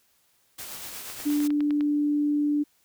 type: noise with tremolo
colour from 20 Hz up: white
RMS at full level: -37 dBFS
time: 0.58-1.48 s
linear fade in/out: 10 ms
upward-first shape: triangle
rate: 8.3 Hz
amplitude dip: 35%
type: click train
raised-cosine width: 0.3 ms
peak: -24 dBFS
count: 8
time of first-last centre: 1.1-1.809 s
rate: 9.88 Hz
type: tone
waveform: sine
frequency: 293.7 Hz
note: D4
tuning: in tune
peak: -21 dBFS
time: 1.25-2.64 s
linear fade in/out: 20 ms
effects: white hiss -66 dBFS RMS until 2.84 s